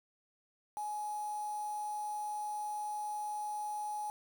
sine tone with quantisation, 841 Hz, G#5, 22 cents sharp, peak -36 dBFS, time 0.77-4.1 s, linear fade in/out 0 ms, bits 8, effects none

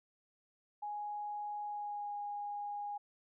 sine tone with pitch glide, 831 to 821.5 Hz, G#5 to G#5, +1 to -19 cents, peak -38 dBFS, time 0.82-2.98 s, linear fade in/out 10 ms, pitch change -20 cents, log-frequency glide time 1.64-2.15 s, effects none

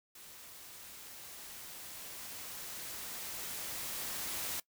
white noise with level ramp, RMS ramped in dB -53 to -38 dBFS, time 0.15-4.6 s, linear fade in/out 5 ms, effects noise-tail reverb RT60 0.1 s tail -21 dB re dry

